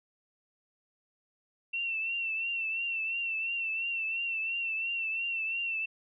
sine tone with vibrato, 2700 Hz, E7, 41 cents sharp, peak -30 dBFS, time 1.73-5.86 s, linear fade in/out 10 ms, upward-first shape triangle, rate 2.9 Hz, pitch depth 59 cents each way, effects none

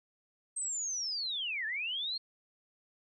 sine linear two-way sweep, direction down then up, 8372 to 1692 to 4307 Hz, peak -33 dBFS, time 0.56-2.18 s, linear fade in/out 10 ms, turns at 1.66 s, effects none

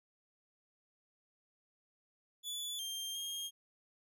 sawtooth tone with pitch steps, 3451 / 3183 / 3230 Hz, A7 / G7 / G#7, -34 / +26 / -49 cents, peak -36 dBFS, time 2.43-3.51 s, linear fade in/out 50 ms, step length 360 ms, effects none

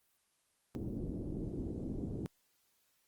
white low-pass noise, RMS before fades -40 dBFS, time 0.75-2.26 s, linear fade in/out 0 ms, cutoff 340 Hz, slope 24 dB/octave, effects white hiss -75 dBFS RMS until 3.07 s + Opus 24 kbps

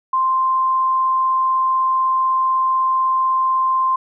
sine tone, 1046 Hz, C6, 1 cent flat, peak -14 dBFS, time 0.13-3.96 s, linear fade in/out 5 ms, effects none

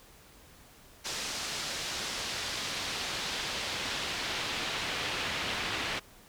brown noise with band-pass filter sweep, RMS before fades -35 dBFS, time 1.04-6 s, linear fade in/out 20 ms, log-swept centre 5600 to 2900 Hz, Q 1.1, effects pink hiss -56 dBFS RMS until 6.28 s

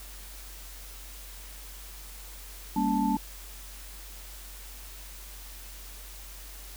sine tone cluster, 201 / 234.8 / 281.4 / 879 Hz, G3 / A#3 / C#4 / A5, +44 / +13 / +26 / -2 cents, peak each -29 dBFS, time 2.76-3.17 s, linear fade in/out 5 ms, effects added 47 Hz sine -44 dBFS peak until 6.76 s + white hiss -47 dBFS RMS until 6.76 s

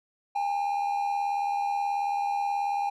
triangle tone pair together, 809 / 887.5 Hz, G#5 / A5, -46 / +15 cents, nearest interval major second, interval 161 cents, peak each -24 / -33 dBFS, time 0.35-2.9 s, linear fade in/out 10 ms, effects none

